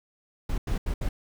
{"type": "noise bursts at uneven times", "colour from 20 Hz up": "brown", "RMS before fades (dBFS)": -27, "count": 4, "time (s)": [[0.49, 0.58], [0.67, 0.78], [0.86, 0.94], [1.01, 1.09]], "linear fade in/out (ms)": 5, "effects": []}